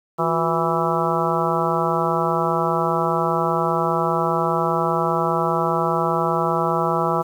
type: harmonic tone with a mistuned harmonic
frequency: 165 Hz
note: E3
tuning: 2 cents sharp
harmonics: 1 / 2 / 3 / 4 / 5 / 6 / 7 / 8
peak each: -26 / -26 / -26 / -26 / -26 / -26 / -26 / -26 dBFS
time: 0.18-7.23 s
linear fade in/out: 20 ms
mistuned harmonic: 2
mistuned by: +130 cents
effects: 8-bit